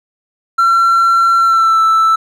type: tone with pitch glide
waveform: triangle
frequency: 1358 to 1321.6 Hz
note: F6 to E6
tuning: -49 to +4 cents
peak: -5 dBFS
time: 0.58-2.16 s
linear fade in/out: 10 ms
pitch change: -47 cents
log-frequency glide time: 1.37-1.82 s
effects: tanh soft clip ceiling -1 dBFS